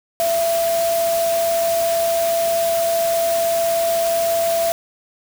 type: tone in noise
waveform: sine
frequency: 671 Hz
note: E5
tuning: 31 cents sharp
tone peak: -16 dBFS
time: 0.2-4.72 s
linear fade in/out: 0 ms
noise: white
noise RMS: -27 dBFS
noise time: 0.2-4.72 s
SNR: +8 dB
effects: none